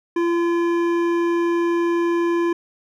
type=tone with hard clipping; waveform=sine; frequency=341.5 Hz; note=F4; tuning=39 cents flat; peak=-19 dBFS; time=0.16-2.53 s; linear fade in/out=5 ms; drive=12 dB; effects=none